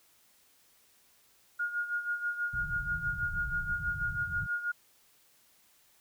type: tone with tremolo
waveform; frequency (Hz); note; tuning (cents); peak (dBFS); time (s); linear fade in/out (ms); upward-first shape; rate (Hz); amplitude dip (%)
sine; 1428; F6; +38; -28; 1.59-4.72; 10; sine; 6.2; 70
type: low-pass noise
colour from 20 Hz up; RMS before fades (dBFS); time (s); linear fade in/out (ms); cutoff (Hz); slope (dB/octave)
pink; -40; 2.53-4.47; 10; 180; 96
effects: white hiss -65 dBFS RMS until 6 s